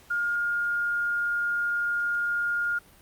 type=tone with quantisation; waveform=sine; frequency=1417 Hz; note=F6; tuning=25 cents sharp; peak=-24 dBFS; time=0.1-2.79 s; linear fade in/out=10 ms; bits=9; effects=pink hiss -55 dBFS RMS until 3.01 s + Opus 48 kbps